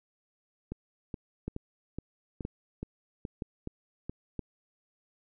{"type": "two click trains", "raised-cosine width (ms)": 3, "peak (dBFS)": [-21, -23], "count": [4, 9], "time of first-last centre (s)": [[1.48, 4.393], [0.72, 4.096]], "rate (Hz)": [1.03, 2.37], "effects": []}